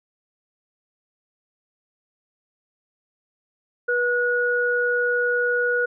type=tone pair together; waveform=sine; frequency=485.9 / 1456 Hz; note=B4 / F#6; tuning=-28 / -28 cents; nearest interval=octave + perfect fifth; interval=1900 cents; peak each=-22 / -21 dBFS; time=3.88-5.86 s; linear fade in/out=10 ms; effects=none